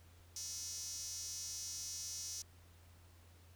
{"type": "tone with high-pass filter", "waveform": "square", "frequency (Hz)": 196, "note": "G3", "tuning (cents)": 0, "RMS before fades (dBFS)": -45, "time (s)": [0.36, 2.42], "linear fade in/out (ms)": 2, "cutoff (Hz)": 5800, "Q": 5.1, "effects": ["added 86 Hz sine -60 dBFS peak until 3.55 s", "pink hiss -67 dBFS RMS until 3.55 s"]}